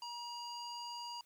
square tone with low-pass filter, 953 Hz, A#5, 38 cents sharp, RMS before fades -45 dBFS, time 0.02-1.21 s, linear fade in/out 2 ms, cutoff 5400 Hz, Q 8.3, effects white hiss -71 dBFS RMS until 1.25 s

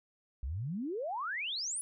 sine exponential sweep, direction up, 58.27 to 10310 Hz, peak -34 dBFS, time 0.43-1.81 s, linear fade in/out 0 ms, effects none

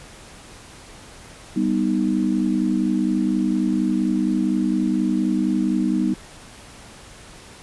sine chord, G augmented, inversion none, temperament equal, 196 / 246.9 / 311.1 Hz, G3 / B3 / D#4, 0 / 0 / 0 cents, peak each -22 dBFS, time 1.56-6.14 s, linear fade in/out 5 ms, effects pink hiss -43 dBFS RMS until 7.62 s + resampled to 24000 Hz

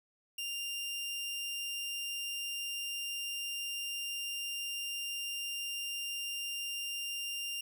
sawtooth tone, 2794 Hz, F7, in tune, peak -33 dBFS, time 0.38-7.61 s, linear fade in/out 5 ms, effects none

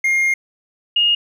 triangle / sine tone pair in turn, 2127 / 2852 Hz, C7 / F7, +28 / +36 cents, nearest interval perfect fourth, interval 508 cents, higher second, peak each -12 dBFS, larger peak neither, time 0.04-0.34 / 0.96-1.15 s, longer first, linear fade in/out 5 ms, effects none

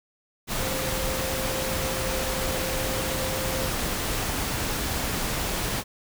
sine tone in noise, 524 Hz, C5, 2 cents sharp, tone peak -32 dBFS, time 0.58-3.71 s, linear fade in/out 50 ms, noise pink, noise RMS -28 dBFS, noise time 0.47-5.84 s, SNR -7 dB, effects none

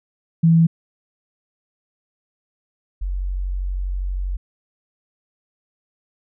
sine tone pair in turn, 164.81 / 46.25 Hz, E3 / F#1, 0 / 0 cents, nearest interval octave + minor seventh, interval 2200 cents, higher first, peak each -10 / -21 dBFS, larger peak first, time 0.43-0.67 / 3.01-4.37 s, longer second, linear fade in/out 10 ms, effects none

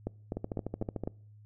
two click trains, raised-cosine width 2 ms, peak -20 / -21 dBFS, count 5 / 10, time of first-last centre 0.07-1.075 / 0.37-1.037 s, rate 3.98 / 13.5 Hz, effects noise-tail reverb RT60 0.6 s tail -25 dB re dry + added 105 Hz sine -52 dBFS peak until 1.45 s

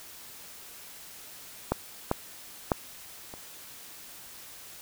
clicks, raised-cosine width 1 ms, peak -10 / -10 / -8 / -27 dBFS, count 4, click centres 1.72 / 2.114 / 2.718 / 3.339 s, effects white hiss -47 dBFS RMS until 4.81 s

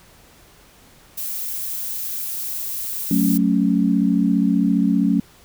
violet noise, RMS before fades -27 dBFS, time 1.17-3.38 s, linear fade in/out 10 ms
sine chord, F# minor, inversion none, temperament equal, 185 / 220 / 277.2 Hz, F#3 / A3 / C#4, 0 / 0 / 0 cents, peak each -19 dBFS, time 3.11-5.2 s, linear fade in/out 2 ms
effects pink hiss -50 dBFS RMS until 5.44 s

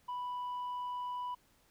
sine tone with tanh clipping, 987.8 Hz, B5, in tune, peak -37 dBFS, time 0.08-1.35 s, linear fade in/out 10 ms, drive 2 dB, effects pink hiss -69 dBFS RMS until 1.7 s

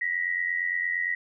sine tone pair together, 1886.8 / 1975.5 Hz, A#6 / B6, +20 / 0 cents, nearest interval minor second, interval 80 cents, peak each -28 dBFS, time 0.01-1.15 s, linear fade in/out 5 ms, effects none

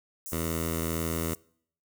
white high-pass noise, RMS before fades -39 dBFS, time 0.26-1.35 s, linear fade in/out 0 ms, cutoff 5900 Hz, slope 48 dB/octave
10% pulse tone, 82 Hz, E2, 9 cents flat, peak -21 dBFS, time 0.32-1.34 s, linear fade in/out 5 ms
effects noise-tail reverb RT60 0.6 s tail -24 dB re dry

